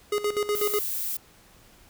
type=tone with tremolo; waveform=square; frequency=415.3 Hz; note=G#4; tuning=in tune; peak=-23 dBFS; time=0.12-0.79 s; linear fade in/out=5 ms; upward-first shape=square; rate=8.1 Hz; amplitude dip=75%
type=noise; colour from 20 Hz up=violet; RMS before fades=-30 dBFS; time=0.55-1.17 s; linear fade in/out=5 ms
effects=pink hiss -55 dBFS RMS until 1.89 s